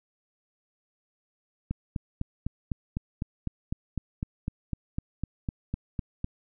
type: click train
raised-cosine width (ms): 5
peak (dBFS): -17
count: 19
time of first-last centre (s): 1.71-6.244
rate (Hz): 3.97
effects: none